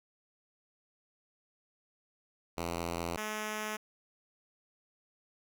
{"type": "tone pair in turn", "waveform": "5% pulse", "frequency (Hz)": [85, 214.2], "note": ["F2", "A3"], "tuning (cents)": [-46, -46], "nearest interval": "octave + major third", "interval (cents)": 1600, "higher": "second", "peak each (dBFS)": [-23, -24], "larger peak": "first", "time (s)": [[2.57, 3.17], [3.17, 3.77]], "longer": "neither", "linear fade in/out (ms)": 10, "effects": []}